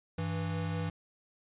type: tone pair together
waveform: square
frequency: 97.4 / 163.97 Hz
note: G2 / E3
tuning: -11 / -9 cents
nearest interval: major sixth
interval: 902 cents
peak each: -36 / -35 dBFS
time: 0.18-0.9 s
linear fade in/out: 5 ms
effects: resampled to 8000 Hz